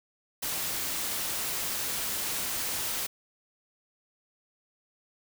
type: noise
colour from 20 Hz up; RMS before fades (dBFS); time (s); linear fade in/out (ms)
white; -32; 0.42-3.07; 10
effects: none